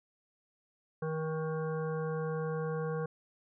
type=harmonic tone; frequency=158.2 Hz; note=D#3; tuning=29 cents sharp; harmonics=1 / 3 / 5 / 7 / 9 / 10; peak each=-35 / -35 / -47 / -45 / -49 / -51 dBFS; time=1.02-3.06 s; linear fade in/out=5 ms; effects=none

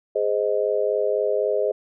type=chord; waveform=sine; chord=Ab major; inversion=none; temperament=just; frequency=415.3 / 519.1 / 623 Hz; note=Ab4 / C5 / Eb5; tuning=0 / -14 / +2 cents; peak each=-23 / -24 / -24 dBFS; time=0.15-1.72 s; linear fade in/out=10 ms; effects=none

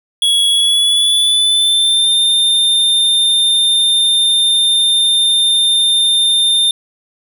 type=tone with pitch glide; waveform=square; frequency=3351 to 3612 Hz; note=G#7 to A7; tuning=+15 to +45 cents; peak=-10 dBFS; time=0.22-6.71 s; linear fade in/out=2 ms; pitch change=+130 cents; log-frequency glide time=0.49-2.17 s; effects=none

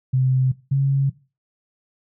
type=tone pair in turn; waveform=sine; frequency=130 / 137.25 Hz; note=C3 / C#3; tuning=-11 / -17 cents; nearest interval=minor second; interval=94 cents; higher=second; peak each=-15 dBFS; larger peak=neither; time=0.13-0.52 / 0.71-1.1 s; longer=neither; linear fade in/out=10 ms; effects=noise-tail reverb RT60 0.3 s tail -18 dB re dry

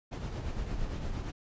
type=noise with tremolo; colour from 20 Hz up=brown; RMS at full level=-33 dBFS; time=0.11-1.32 s; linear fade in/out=20 ms; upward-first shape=triangle; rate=8.7 Hz; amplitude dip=50%; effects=resampled to 16000 Hz

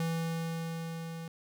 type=tone with level ramp; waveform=square; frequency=164.81 Hz; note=E3; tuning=in tune; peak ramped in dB=-30 to -40 dBFS; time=0-1.28 s; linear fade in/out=2 ms; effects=none

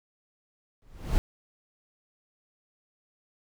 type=noise with exponential growth; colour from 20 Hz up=brown; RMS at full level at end=-21 dBFS; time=0.82-1.18 s; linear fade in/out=0 ms; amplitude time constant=77 ms; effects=none

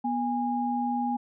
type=tone pair together; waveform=sine; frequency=243.9 / 820.4 Hz; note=B3 / G#5; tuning=-21 / -21 cents; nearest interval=octave + major sixth; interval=2100 cents; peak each=-28 dBFS; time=0.04-1.17 s; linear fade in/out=10 ms; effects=none

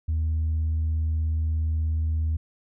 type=tone; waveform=sine; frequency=79.2 Hz; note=D#2; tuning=31 cents sharp; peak=-20 dBFS; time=0.08-2.37 s; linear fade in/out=10 ms; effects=tanh soft clip ceiling -20 dBFS

